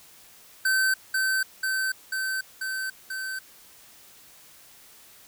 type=tone with echo; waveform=square; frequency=1540 Hz; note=G6; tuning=31 cents flat; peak=-21 dBFS; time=0.65-0.94 s; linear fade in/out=5 ms; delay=490 ms; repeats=5; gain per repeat=-2 dB; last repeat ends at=3.39 s; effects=white hiss -52 dBFS RMS until 5.27 s